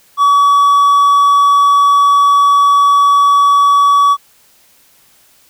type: tone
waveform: triangle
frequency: 1137 Hz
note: C#6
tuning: 44 cents sharp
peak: -4 dBFS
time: 0.17-4.17 s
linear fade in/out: 50 ms
effects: white hiss -49 dBFS RMS until 5.49 s